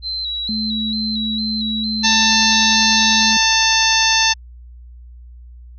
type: tone with vibrato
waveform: sine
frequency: 3994 Hz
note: B7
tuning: 19 cents sharp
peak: -21 dBFS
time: 0.02-3.34 s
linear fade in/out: 50 ms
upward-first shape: square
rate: 2.2 Hz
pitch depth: 43 cents each way
type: tone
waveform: sine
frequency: 217.4 Hz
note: A3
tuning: 21 cents flat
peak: -21 dBFS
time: 0.49-3.37 s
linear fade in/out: 0 ms
type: harmonic tone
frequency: 890 Hz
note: A5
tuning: 20 cents sharp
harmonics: 1 / 2 / 3 / 4 / 5 / 6 / 7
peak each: -20 / -20 / -20 / -20 / -20 / -20 / -20 dBFS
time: 2.03-4.34 s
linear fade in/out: 20 ms
effects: added 60 Hz sine -36 dBFS peak until 5.78 s